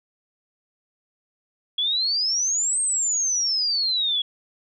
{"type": "exponential two-way sweep", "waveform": "sine", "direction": "up then down", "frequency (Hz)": [3322, 8500, 3322], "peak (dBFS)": -20, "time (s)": [1.78, 4.22], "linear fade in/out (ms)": 5, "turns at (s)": 2.81, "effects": []}